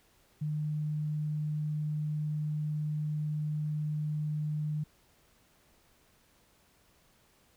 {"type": "tone", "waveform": "sine", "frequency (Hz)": 151.5, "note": "D#3", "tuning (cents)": -46, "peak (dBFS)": -30, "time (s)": [0.41, 4.84], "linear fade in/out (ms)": 10, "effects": ["pink hiss -66 dBFS RMS until 7.56 s"]}